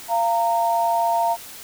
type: tone pair together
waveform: sine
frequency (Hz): 688 / 921.6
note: F5 / A#5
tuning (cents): -26 / -20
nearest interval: perfect fourth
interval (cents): 506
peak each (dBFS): -20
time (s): 0.08-1.37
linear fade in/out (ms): 50
effects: white hiss -39 dBFS RMS until 1.63 s